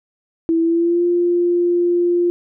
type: tone with pitch glide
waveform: sine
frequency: 329.6 to 349.2 Hz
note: E4 to F4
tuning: 0 to 0 cents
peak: -13 dBFS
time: 0.49-2.3 s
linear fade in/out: 0 ms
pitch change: +100 cents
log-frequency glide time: 0.61-1.04 s
effects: none